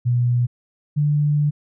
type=tone pair in turn; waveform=sine; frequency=121.9 / 147.62 Hz; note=B2 / D3; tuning=-22 / +9 cents; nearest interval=minor third; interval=331 cents; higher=second; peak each=-15 dBFS; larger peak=neither; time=0.05-0.47 / 0.96-1.51 s; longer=second; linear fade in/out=20 ms; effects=none